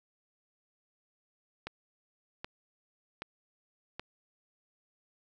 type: click train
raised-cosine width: 0.3 ms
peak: -22 dBFS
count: 4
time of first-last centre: 1.67-3.996 s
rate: 1.29 Hz
effects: none